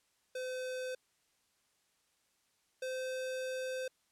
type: tone pair in turn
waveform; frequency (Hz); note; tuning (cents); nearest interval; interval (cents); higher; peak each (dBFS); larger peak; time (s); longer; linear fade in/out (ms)
square; 511 / 516.3; C5 / C5; -41 / -23; unison; 18; second; -38 / -37; second; 0.35-0.95 / 2.82-3.88; second; 5
effects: white hiss -75 dBFS RMS until 4.11 s + low-pass 10000 Hz 12 dB/octave